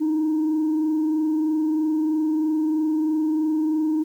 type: tone with frequency modulation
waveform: sine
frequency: 311.1 Hz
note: D#4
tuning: in tune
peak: -17 dBFS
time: 0-4.04 s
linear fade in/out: 20 ms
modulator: 23.1 Hz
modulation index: 0.31
effects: tanh soft clip ceiling -17 dBFS + 9-bit